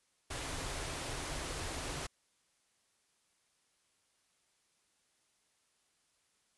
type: band-stop noise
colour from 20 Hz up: pink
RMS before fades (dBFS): -40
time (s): 0.3-2.07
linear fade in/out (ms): 10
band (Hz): 170 to 240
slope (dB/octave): 96
effects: white hiss -75 dBFS RMS until 6.57 s + resampled to 24000 Hz